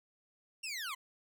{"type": "linear sweep", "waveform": "20% pulse", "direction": "down", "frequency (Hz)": [2794, 975], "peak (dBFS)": -33, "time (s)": [0.63, 0.95], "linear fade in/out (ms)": 10, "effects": []}